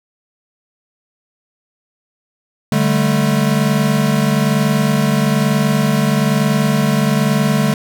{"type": "chord", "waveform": "square", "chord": "D suspended fourth", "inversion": "none", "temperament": "equal with one note detuned", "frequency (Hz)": [146.83, 196, 217.1], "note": ["D3", "G3", "A3"], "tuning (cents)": [0, 0, -23], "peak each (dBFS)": [-17, -19, -17], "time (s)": [2.72, 7.74], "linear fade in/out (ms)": 2, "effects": []}